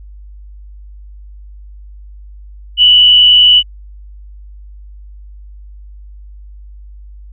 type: tone with frequency modulation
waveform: sine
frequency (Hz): 2960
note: F#7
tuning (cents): 0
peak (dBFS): -3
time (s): 2.77-3.63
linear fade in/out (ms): 50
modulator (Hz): 109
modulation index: 0.51
effects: added 50 Hz sine -31 dBFS peak until 7.32 s